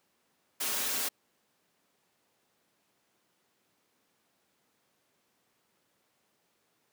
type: noise with comb filter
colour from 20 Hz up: white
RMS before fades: -32 dBFS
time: 0.6-1.09 s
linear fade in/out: 10 ms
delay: 5.9 ms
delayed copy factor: -0.85
effects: pink hiss -73 dBFS RMS until 6.92 s + high-pass 200 Hz 12 dB/octave